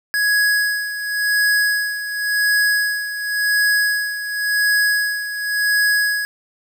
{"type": "tone with tremolo", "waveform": "square", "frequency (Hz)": 1669, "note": "G#6", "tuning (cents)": 8, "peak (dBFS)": -14, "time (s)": [0.14, 6.25], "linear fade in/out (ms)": 0, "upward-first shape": "sine", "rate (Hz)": 0.92, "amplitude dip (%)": 70, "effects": ["8-bit"]}